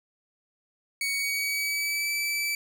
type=tone with pitch glide; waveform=sawtooth; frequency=2237 to 2315 Hz; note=C#7 to D7; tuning=+15 to -25 cents; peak=-23 dBFS; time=1.01-2.55 s; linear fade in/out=2 ms; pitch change=+60 cents; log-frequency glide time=1.11-2.11 s; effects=none